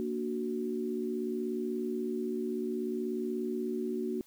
sine chord, Bb augmented, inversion none, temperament equal, 233.1 / 293.7 / 370 Hz, Bb3 / D4 / F#4, 0 / 0 / 0 cents, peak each -35 / -39 / -34 dBFS, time 0-4.21 s, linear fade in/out 0 ms, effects white hiss -63 dBFS RMS until 4.26 s

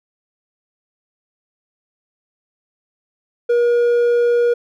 sine tone with hard clipping, 477.5 Hz, A#4, 42 cents sharp, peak -13 dBFS, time 3.49-4.54 s, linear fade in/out 10 ms, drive 3 dB, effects none

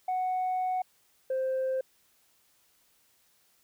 sine tone pair in turn, 740 / 523.3 Hz, F#5 / C5, 0 / 0 cents, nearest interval tritone, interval 600 cents, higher first, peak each -25 / -25 dBFS, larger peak neither, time 0.08-0.82 / 1.3-1.81 s, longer first, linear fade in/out 5 ms, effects tanh soft clip ceiling -25 dBFS + white hiss -67 dBFS RMS until 3.63 s

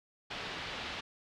white low-pass noise, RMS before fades -41 dBFS, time 0.3-1.01 s, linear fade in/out 10 ms, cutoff 3800 Hz, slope 24 dB/octave, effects none

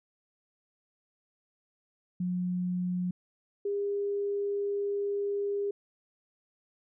sine tone pair in turn, 180 / 404.1 Hz, F#3 / G#4, -47 / -47 cents, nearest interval octave + major second, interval 1400 cents, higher second, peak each -28 dBFS, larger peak neither, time 2.2-3.11 / 3.65-5.71 s, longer second, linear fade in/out 5 ms, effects none

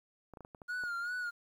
clicks, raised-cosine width 1 ms, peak -35 dBFS, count 7, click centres 0.337 / 0.372 / 0.407 / 0.449 / 0.548 / 0.618 / 0.837 s
triangle tone with vibrato, 1434 Hz, F6, 45 cents sharp, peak -33 dBFS, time 0.68-1.31 s, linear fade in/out 20 ms, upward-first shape sine, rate 2.6 Hz, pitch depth 63 cents each way
effects 11-bit

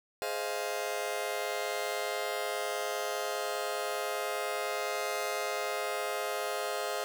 sawtooth chord, F minor seventh, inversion first, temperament just, 419.1 / 523.8 / 628.6 / 698.5 Hz, Ab4 / C5 / Eb5 / F5, +16 / +2 / +18 / 0 cents, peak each -34 dBFS, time 0.22-7.04 s, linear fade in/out 0 ms, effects none

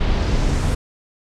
brown noise with low-pass filter sweep, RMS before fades -18 dBFS, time 0-0.75 s, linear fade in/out 10 ms, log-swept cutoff 3700 to 9800 Hz, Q 1.5, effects none

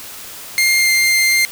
sawtooth tone with pitch glide, 2116 to 2101 Hz, C7 to C7, +19 to +7 cents, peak -8 dBFS, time 0.58-1.45 s, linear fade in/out 0 ms, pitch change -12 cents, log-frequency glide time 0.78-0.9 s, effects white hiss -33 dBFS RMS until 1.51 s

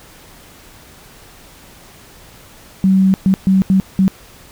sine tone bursts at uneven times, 190.6 Hz, G3, 48 cents flat, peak -8 dBFS, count 5, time 2.84-3.14 / 3.26-3.34 / 3.47-3.62 / 3.7-3.8 / 3.99-4.08 s, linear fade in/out 0 ms, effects pink hiss -42 dBFS RMS until 4.51 s

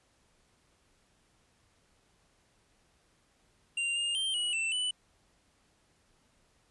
square tone with pitch steps, 2780 / 2821 / 3147 / 2918 / 2675 / 2983 Hz, F7 / F7 / G7 / F#7 / E7 / F#7, -9 / +17 / +6 / -25 / +25 / +13 cents, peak -30 dBFS, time 3.77-4.91 s, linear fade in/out 5 ms, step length 190 ms, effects pink hiss -69 dBFS RMS until 6.7 s + resampled to 24000 Hz

